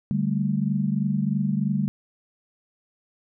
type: chord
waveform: sine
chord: D suspended fourth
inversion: none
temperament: equal with one note detuned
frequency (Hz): 146.83 / 196 / 219.1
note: D3 / G3 / A3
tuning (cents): 0 / 0 / -7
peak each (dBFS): -26 / -24 / -27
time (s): 0.11-1.88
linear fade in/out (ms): 0
effects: none